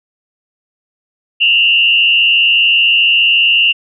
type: tone with frequency modulation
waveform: sine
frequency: 2794 Hz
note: F7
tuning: in tune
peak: -7 dBFS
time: 1.4-3.73 s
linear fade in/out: 20 ms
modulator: 115 Hz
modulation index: 0.96
effects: none